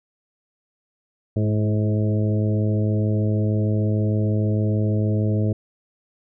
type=harmonic tone with a mistuned harmonic; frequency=106.5 Hz; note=G#2; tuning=44 cents sharp; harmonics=1 / 2 / 3 / 4 / 5 / 6; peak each=-19 / -25 / -29 / -31 / -33 / -35 dBFS; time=1.36-5.53 s; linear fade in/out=5 ms; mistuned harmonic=3; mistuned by=+25 cents; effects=none